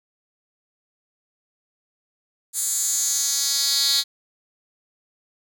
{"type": "tone with high-pass filter sweep", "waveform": "10% pulse", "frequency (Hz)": 277.2, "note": "C#4", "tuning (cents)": 0, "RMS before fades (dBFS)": -22, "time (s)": [2.53, 4.04], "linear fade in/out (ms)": 50, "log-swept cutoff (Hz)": [8400, 4100], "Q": 3.2, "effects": []}